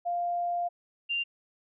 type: tone pair in turn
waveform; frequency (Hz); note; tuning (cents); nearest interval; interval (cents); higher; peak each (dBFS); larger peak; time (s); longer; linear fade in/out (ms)
sine; 698.5 / 2785; F5 / F7; 0 / -5; 2 octaves; 2395; second; -27; neither; 0.05-0.69 / 1.09-1.24; first; 20
effects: none